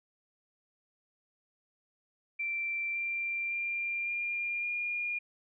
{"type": "tone with pitch steps", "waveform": "sine", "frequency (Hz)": [2349, 2367, 2385, 2403, 2421], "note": ["D7", "D7", "D7", "D7", "D#7"], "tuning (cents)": [0, 13, 26, 39, -48], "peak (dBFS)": -31, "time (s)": [2.39, 5.19], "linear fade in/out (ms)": 10, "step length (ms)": 560, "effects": []}